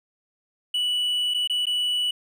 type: tone with dropouts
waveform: triangle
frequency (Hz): 2954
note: F#7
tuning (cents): -3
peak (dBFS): -20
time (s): 0.74-2.11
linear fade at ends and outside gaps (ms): 5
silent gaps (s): 1.339-1.344 / 1.475-1.497 / 1.656-1.667
effects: none